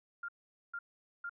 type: tone bursts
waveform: sine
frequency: 1399 Hz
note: F6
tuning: 3 cents sharp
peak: -38 dBFS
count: 3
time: 0.23-1.295 s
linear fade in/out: 5 ms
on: 55 ms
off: 450 ms
effects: none